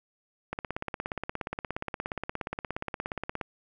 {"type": "click train", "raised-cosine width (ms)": 0.5, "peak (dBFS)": -17, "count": 50, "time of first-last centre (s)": [0.53, 3.412], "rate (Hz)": 17, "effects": []}